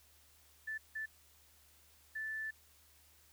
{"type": "tone bursts at uneven times", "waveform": "sine", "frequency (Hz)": 1756, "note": "A6", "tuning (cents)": -4, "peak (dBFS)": -38, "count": 3, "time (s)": [[0.67, 0.78], [0.95, 1.06], [2.15, 2.51]], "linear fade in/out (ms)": 10, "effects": ["added 75 Hz sine -70 dBFS peak until 3.32 s", "white hiss -66 dBFS RMS until 3.32 s"]}